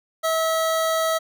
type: tone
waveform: 25% pulse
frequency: 647 Hz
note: E5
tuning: 32 cents flat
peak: -16 dBFS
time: 0.23-1.19 s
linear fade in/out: 20 ms
effects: none